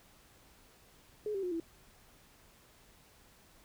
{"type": "tone with pitch steps", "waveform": "sine", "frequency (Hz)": [422.5, 389.7, 359.4, 331.5], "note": ["G#4", "G4", "F4", "E4"], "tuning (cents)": [30, -10, 50, 10], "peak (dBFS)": -33, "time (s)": [1.26, 1.6], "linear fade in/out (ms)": 2, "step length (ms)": 85, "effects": ["pink hiss -62 dBFS RMS until 3.64 s"]}